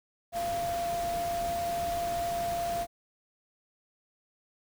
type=tone in noise; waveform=sine; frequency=689 Hz; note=F5; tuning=24 cents flat; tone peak=-29 dBFS; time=0.32-2.87 s; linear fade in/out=50 ms; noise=pink; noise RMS=-40 dBFS; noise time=0.32-2.87 s; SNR=+8 dB; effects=none